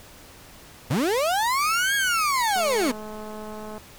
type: linear two-way sweep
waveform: 35% pulse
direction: up then down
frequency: 103.83 to 1661.2 to 219.8 Hz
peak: -19 dBFS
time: 0.9-2.92 s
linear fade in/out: 10 ms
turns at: 1.95 s
type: tone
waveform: 15% pulse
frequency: 2217 Hz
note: C#7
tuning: in tune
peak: -26 dBFS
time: 1.6-2.91 s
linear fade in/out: 10 ms
type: click train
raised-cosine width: 1 ms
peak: -25 dBFS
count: 262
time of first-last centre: 2.56-3.78 s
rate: 214 Hz
effects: pink hiss -47 dBFS RMS until 3.98 s